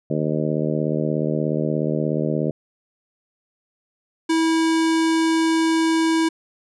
harmonic tone, 76.8 Hz, D#2, 22 cents flat, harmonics 2 / 3 / 4 / 5 / 6 / 7 / 8, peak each -24 / -26 / -27 / -28 / -29 / -29 / -30 dBFS, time 0.1-2.51 s, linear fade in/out 5 ms
square tone, 324.7 Hz, E4, 26 cents flat, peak -17 dBFS, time 4.29-6.29 s, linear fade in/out 10 ms
effects resampled to 22050 Hz

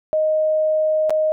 sine tone with dropouts, 622.3 Hz, D#5, in tune, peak -15 dBFS, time 0.13-1.32 s, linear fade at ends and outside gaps 0 ms, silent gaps 1.096-1.105 s, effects none

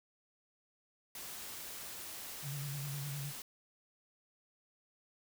white noise, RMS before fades -46 dBFS, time 1.15-3.42 s, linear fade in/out 2 ms
sine tone with vibrato, 141.4 Hz, C#3, 35 cents sharp, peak -39 dBFS, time 2.42-3.33 s, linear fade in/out 50 ms, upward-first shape square, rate 9.7 Hz, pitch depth 49 cents each way
effects none

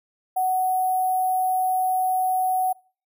sine tone with sample-and-hold, 745 Hz, F#5, 12 cents sharp, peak -19 dBFS, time 0.36-2.73 s, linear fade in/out 10 ms, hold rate 11025 Hz, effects noise-tail reverb RT60 0.4 s tail -24 dB re dry

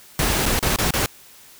pink noise with dropouts, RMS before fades -20 dBFS, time 0.19-1.06 s, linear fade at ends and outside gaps 1 ms, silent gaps 0.457-0.461 / 0.592-0.627 / 0.761-0.786 / 0.907-0.937 s, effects white hiss -47 dBFS RMS until 1.59 s

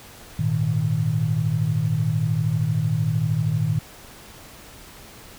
sine chord, Ab suspended second, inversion none, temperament just, 103.83 / 116.8 / 155.74 Hz, Ab2 / Bb2 / Eb3, 0 / +4 / +2 cents, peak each -27 / -23 / -22 dBFS, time 0.39-3.79 s, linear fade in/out 5 ms, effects pink hiss -44 dBFS RMS until 5.38 s

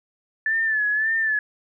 sine tone with vibrato, 1744 Hz, A6, 16 cents flat, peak -19 dBFS, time 0.46-1.39 s, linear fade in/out 2 ms, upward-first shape sine, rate 1.8 Hz, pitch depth 63 cents each way, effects none

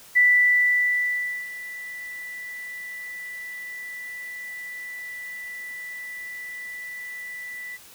sine tone with ADSR envelope, 1975.5 Hz, B6, in tune, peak -13 dBFS, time 0.15-7.78 s, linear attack 21 ms, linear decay 1300 ms, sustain -20 dB, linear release 33 ms, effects white hiss -48 dBFS RMS until 7.94 s

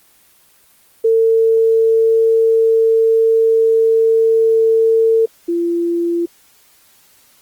sine tone pair in turn, 450.1 / 341.7 Hz, A4 / F4, +39 / -38 cents, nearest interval perfect fourth, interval 477 cents, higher first, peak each -9 / -14 dBFS, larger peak first, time 1.04-5.26 / 5.48-6.26 s, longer first, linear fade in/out 10 ms, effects white hiss -51 dBFS RMS until 7.41 s + Opus 24 kbps

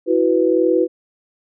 sine chord, E suspended second, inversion none, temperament just, 329.6 / 370.8 / 494.4 Hz, E4 / F#4 / B4, 0 / +4 / +2 cents, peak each -17 dBFS, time 0.06-0.88 s, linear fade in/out 50 ms, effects none

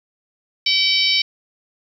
harmonic tone, 765 Hz, G5, 42 cents flat, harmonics 3 / 4 / 5 / 6 / 7, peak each -21 / -21 / -21 / -21 / -21 dBFS, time 0.66-1.22 s, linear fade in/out 5 ms, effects 8-bit

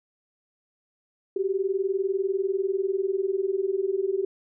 sine tone pair together, 376.4 / 396.5 Hz, F#4 / G4, +30 / +20 cents, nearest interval minor second, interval 90 cents, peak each -26 dBFS, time 1.36-4.25 s, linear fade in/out 5 ms, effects none

